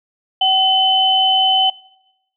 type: tone pair together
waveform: sine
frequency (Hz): 760 / 3035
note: F#5 / F#7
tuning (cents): +46 / +43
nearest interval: 2 octaves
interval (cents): 2397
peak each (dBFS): -16 / -13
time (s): 0.41-1.7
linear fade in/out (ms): 5
effects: noise-tail reverb RT60 0.9 s tail -23 dB re dry